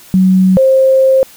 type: tone pair in turn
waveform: sine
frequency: 187.2 / 529.5 Hz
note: F#3 / C5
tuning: +20 / +21 cents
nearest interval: octave + tritone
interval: 1801 cents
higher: second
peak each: -5 dBFS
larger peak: neither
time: 0.14-0.57 / 0.57-1.23 s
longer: second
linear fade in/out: 0 ms
effects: white hiss -39 dBFS RMS until 1.36 s